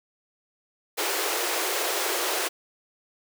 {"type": "high-pass noise", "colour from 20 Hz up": "pink", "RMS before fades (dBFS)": -27, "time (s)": [0.97, 2.49], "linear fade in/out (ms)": 20, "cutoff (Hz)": 330, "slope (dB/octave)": 96, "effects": []}